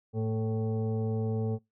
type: tone with frequency modulation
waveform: sine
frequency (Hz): 110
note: A2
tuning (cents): 0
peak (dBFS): -27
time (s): 0.13-1.59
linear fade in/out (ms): 50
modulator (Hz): 332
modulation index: 1
effects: noise-tail reverb RT60 0.2 s tail -25 dB re dry